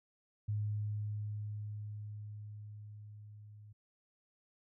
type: tone with level ramp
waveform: sine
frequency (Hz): 105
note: G#2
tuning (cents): +19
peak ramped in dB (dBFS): -32 to -52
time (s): 0.48-3.73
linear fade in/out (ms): 10
effects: none